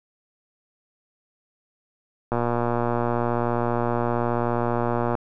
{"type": "click train", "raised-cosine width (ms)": 1, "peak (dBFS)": -10, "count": 338, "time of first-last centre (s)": [2.32, 5.152], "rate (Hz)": 119, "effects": []}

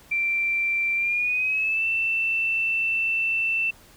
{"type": "tone with pitch glide", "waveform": "sine", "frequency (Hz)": [2353, 2672], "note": ["D7", "E7"], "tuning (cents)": [3, 23], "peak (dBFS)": -21, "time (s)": [0.11, 3.71], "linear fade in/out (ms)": 10, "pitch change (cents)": 220, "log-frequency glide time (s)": [0.95, 1.86], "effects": ["pink hiss -52 dBFS RMS until 3.96 s"]}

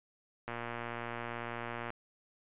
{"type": "click train", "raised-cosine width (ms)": 0.5, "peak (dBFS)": -24, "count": 169, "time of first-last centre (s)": [0.48, 1.904], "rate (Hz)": 118, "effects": ["resampled to 8000 Hz"]}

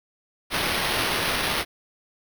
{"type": "noise with sample-and-hold", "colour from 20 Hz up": "white", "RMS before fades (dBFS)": -25, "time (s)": [0.5, 1.65], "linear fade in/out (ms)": 50, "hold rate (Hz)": 7350, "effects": []}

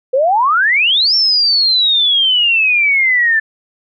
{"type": "exponential two-way sweep", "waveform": "sine", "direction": "up then down", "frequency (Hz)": [497.3, 5470, 1751], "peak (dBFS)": -9, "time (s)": [0.13, 3.4], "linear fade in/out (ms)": 10, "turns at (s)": 1.15, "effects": []}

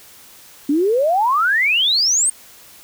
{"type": "exponential sweep", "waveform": "sine", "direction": "up", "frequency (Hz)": [275, 8870], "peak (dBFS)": -13, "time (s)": [0.69, 2.3], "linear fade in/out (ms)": 5, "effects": ["white hiss -44 dBFS RMS until 2.83 s"]}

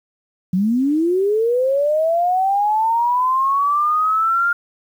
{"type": "linear sweep", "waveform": "sine", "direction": "up", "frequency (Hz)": [175.4, 1412], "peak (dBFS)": -14, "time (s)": [0.53, 4.53], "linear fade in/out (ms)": 5, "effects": ["8-bit"]}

